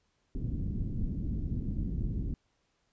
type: low-pass noise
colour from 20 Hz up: pink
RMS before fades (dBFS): -33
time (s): 0.35-2.34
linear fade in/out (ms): 2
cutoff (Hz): 260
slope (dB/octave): 24
effects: pink hiss -75 dBFS RMS until 2.92 s + resampled to 16000 Hz